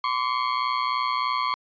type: ring-modulated tone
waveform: 40% pulse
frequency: 1085 Hz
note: C#6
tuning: 37 cents flat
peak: -19 dBFS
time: 0.04-1.54 s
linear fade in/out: 0 ms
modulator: 61.6 Hz
effects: resampled to 11025 Hz